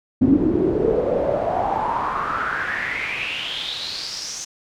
brown noise with band-pass filter sweep, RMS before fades -22 dBFS, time 0.21-4.45 s, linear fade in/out 10 ms, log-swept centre 260 to 6400 Hz, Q 6.7, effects none

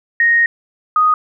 sine tone pair in turn, 1864.7 / 1244.5 Hz, A#6 / D#6, 0 / 0 cents, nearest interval perfect fifth, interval 700 cents, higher first, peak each -9 dBFS, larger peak neither, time 0.2-0.46 / 0.96-1.14 s, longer first, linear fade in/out 2 ms, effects none

